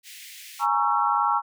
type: high-pass noise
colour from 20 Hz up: pink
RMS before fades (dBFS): -43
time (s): 0.03-0.67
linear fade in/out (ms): 50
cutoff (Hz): 1900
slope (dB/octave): 48
type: chord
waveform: sine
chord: A# half-diminished seventh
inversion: third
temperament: equal with one note detuned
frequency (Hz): 830.6 / 932.3 / 1108.7 / 1343.9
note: G#5 / A#5 / C#6 / E6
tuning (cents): 0 / 0 / 0 / +33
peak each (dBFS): -25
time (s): 0.59-1.42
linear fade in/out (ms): 50
effects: none